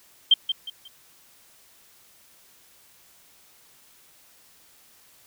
sine tone with echo, 3161 Hz, G7, 14 cents sharp, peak -11 dBFS, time 0.31-0.34 s, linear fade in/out 5 ms, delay 180 ms, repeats 3, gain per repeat -10 dB, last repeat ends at 0.88 s, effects white hiss -56 dBFS RMS until 5.26 s

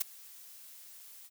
blue noise with ADSR envelope, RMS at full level -28 dBFS, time 0-1.3 s, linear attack 13 ms, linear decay 10 ms, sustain -24 dB, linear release 40 ms, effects none

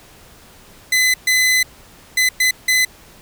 sawtooth tone bursts at uneven times, 2020 Hz, B6, 39 cents sharp, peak -9 dBFS, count 5, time 0.92-1.14 / 1.27-1.63 / 2.17-2.29 / 2.4-2.51 / 2.68-2.85 s, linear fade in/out 5 ms, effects pink hiss -45 dBFS RMS until 3.21 s

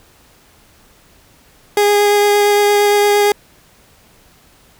30% pulse tone with vibrato, 411.2 Hz, G#4, 17 cents flat, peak -7 dBFS, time 1.77-3.32 s, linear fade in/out 2 ms, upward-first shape triangle, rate 8.7 Hz, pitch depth 11 cents each way, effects pink hiss -49 dBFS RMS until 4.79 s

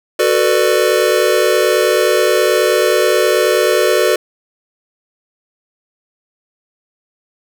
square chord, B minor seventh, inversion second, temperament just, 370.4 / 444.5 / 493.9 / 592.7 Hz, F#4 / A4 / B4 / D5, +2 / +18 / 0 / +16 cents, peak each -17 dBFS, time 0.19-4.16 s, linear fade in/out 5 ms, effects none

